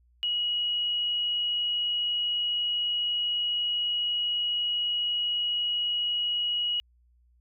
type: tone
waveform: sine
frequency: 2906 Hz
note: F#7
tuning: 32 cents flat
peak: -25 dBFS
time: 0.23-6.8 s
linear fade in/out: 0 ms
effects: added 60 Hz sine -60 dBFS peak until 7.4 s

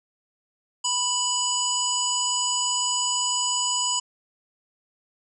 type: harmonic tone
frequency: 987.8 Hz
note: B5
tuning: in tune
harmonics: 1 / 3 / 5 / 7 / 8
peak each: -29 / -28 / -31 / -26 / -31 dBFS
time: 0.84-4 s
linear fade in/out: 10 ms
effects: none

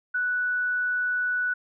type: tone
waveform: sine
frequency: 1480 Hz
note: F#6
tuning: in tune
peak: -23 dBFS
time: 0.14-1.54 s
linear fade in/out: 10 ms
effects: none

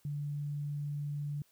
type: tone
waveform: sine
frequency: 145.6 Hz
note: D3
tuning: 15 cents flat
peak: -34 dBFS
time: 0.05-1.42 s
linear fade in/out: 2 ms
effects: white hiss -69 dBFS RMS until 1.51 s

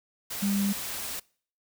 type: tone in noise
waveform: sine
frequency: 200 Hz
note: G3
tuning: 35 cents sharp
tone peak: -24 dBFS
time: 0.42-0.73 s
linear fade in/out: 10 ms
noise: white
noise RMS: -35 dBFS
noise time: 0.3-1.2 s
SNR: +8 dB
effects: noise-tail reverb RT60 0.5 s tail -25 dB re dry

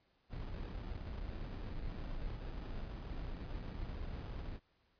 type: noise with sample-and-hold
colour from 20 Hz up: brown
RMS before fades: -43 dBFS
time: 0.29-4.6 s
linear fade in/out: 50 ms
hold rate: 2100 Hz
effects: pink hiss -75 dBFS RMS until 4.99 s + resampled to 11025 Hz

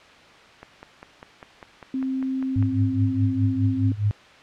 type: click train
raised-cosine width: 0.5 ms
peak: -24 dBFS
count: 11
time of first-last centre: 0.63-2.626 s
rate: 5.01 Hz
type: tone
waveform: sine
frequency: 263.4 Hz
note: C4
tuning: 12 cents sharp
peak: -23 dBFS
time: 1.94-3.92 s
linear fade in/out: 2 ms
type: tone with tremolo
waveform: sine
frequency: 103.8 Hz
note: G#2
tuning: in tune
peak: -16 dBFS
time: 2.56-4.11 s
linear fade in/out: 0 ms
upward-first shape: triangle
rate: 4.8 Hz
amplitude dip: 95%
effects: white hiss -48 dBFS RMS until 4.42 s + low-pass 3000 Hz 12 dB/octave

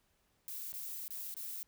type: noise with dropouts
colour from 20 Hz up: violet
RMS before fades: -43 dBFS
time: 0.48-1.63 s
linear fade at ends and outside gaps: 0 ms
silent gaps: 0.722-0.739 / 1.08-1.106 / 1.341-1.367 s
effects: pink hiss -75 dBFS RMS until 1.67 s

